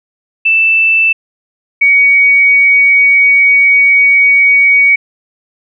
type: tone pair in turn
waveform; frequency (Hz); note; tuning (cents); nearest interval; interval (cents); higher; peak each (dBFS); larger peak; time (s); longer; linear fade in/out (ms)
sine; 2650 / 2248; E7 / C#7; +9 / +24; minor third; 285; first; -6 / -4; second; 0.45-1.13 / 1.81-4.96; second; 10
effects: none